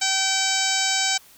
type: harmonic tone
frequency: 770 Hz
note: G5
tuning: 31 cents flat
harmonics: 1 / 2 / 3 / 4 / 5 / 6 / 7 / 8 / 9 / 10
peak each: -29 / -29 / -29 / -29 / -29 / -29 / -29 / -29 / -29 / -29 dBFS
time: 0.01-1.18 s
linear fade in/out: 10 ms
effects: white hiss -51 dBFS RMS until 1.37 s